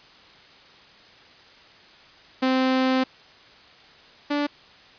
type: tone pair in turn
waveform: sawtooth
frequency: 260 / 290.7 Hz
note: C4 / D4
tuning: -11 / -18 cents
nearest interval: major second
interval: 193 cents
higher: second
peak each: -15 / -18 dBFS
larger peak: first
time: 2.42-3.04 / 4.3-4.47 s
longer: first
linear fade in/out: 10 ms
effects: white hiss -50 dBFS RMS until 4.98 s + resampled to 11025 Hz